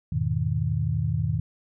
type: chord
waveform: sine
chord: E major seventh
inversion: none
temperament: equal with one note detuned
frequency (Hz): 83.56 / 103.83 / 123.47 / 155.56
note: E2 / G#2 / B2 / D#3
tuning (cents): +24 / 0 / 0 / 0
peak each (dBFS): -30 / -28 / -28 / -27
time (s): 0.12-1.4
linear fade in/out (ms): 5
effects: none